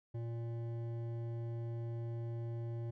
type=tone with hard clipping; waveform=sine; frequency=116.54 Hz; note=A#2; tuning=in tune; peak=-40 dBFS; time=0.14-2.91 s; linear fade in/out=10 ms; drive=11 dB; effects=none